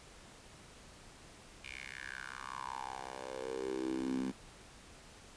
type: tone with high-pass filter sweep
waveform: 10% pulse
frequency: 65.3 Hz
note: C2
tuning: 3 cents flat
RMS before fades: -41 dBFS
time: 1.63-4.32 s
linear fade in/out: 20 ms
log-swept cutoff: 2500 to 220 Hz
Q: 5.7
effects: pink hiss -56 dBFS RMS until 5.36 s + resampled to 22050 Hz